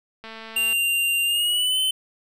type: click train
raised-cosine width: 0.3 ms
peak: -23 dBFS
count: 110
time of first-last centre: 0.24-0.729 s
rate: 223 Hz
type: tone with pitch glide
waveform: square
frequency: 2783 to 3052 Hz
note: F7 to G7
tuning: -7 to -47 cents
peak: -20 dBFS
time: 0.56-1.91 s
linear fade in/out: 5 ms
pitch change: +160 cents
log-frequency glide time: 1.24-1.79 s
effects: none